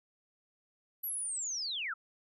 sine linear sweep, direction down, 11980 to 1226 Hz, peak -34 dBFS, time 1.03-1.94 s, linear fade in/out 10 ms, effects none

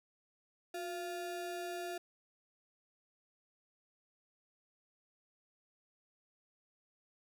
square ring-modulated tone, 523.3 Hz, C5, in tune, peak -37 dBFS, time 0.74-1.98 s, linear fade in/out 5 ms, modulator 164 Hz, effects none

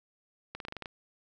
clicks, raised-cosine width 0.3 ms, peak -23 dBFS, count 8, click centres 0.55 / 0.602 / 0.651 / 0.684 / 0.724 / 0.767 / 0.823 / 0.858 s, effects none

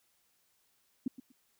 sine tone with echo, 256.8 Hz, C4, 32 cents flat, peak -28 dBFS, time 1.06-1.08 s, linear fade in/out 5 ms, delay 120 ms, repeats 2, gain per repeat -14 dB, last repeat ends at 1.32 s, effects white hiss -73 dBFS RMS until 1.59 s

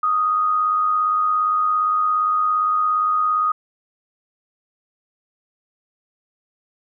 sine tone with amplitude modulation, 1244.5 Hz, D#6, in tune, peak -14 dBFS, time 0.03-3.52 s, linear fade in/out 5 ms, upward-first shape sine, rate 97.4 Hz, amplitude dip 40%, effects none

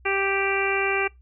harmonic tone, 392 Hz, G4, in tune, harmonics 1 / 2 / 3 / 4 / 5 / 6 / 7, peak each -26 / -30 / -31 / -30 / -31 / -27 / -31 dBFS, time 0.05-1.08 s, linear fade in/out 10 ms, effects noise-tail reverb RT60 0.2 s tail -24 dB re dry + added 62 Hz sine -49 dBFS peak until 1.21 s

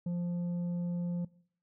sine tone with tanh clipping, 174.61 Hz, F3, in tune, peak -32 dBFS, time 0.06-1.25 s, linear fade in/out 5 ms, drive 5 dB, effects noise-tail reverb RT60 0.6 s tail -22 dB re dry

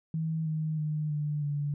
sine tone with pitch steps, 160.3 / 156.37 / 152.53 / 148.79 / 145.14 Hz, E3 / D#3 / D#3 / D3 / D3, -48 / +9 / -34 / +23 / -20 cents, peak -28 dBFS, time 0.14-1.74 s, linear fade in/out 2 ms, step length 320 ms, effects none

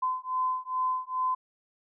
sine beating tone pair, 1022 / 1024.4 Hz, C6 / C6, -41 / -37 cents, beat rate 2.4 Hz, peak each -30 dBFS, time 0.02-1.35 s, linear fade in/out 10 ms, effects none

